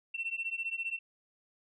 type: beating tone pair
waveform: sine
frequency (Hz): 2696 / 2711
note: E7 / E7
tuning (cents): +38 / +48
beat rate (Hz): 15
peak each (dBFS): -36 / -36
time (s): 0.14-0.99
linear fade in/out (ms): 10
effects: tanh soft clip ceiling -26 dBFS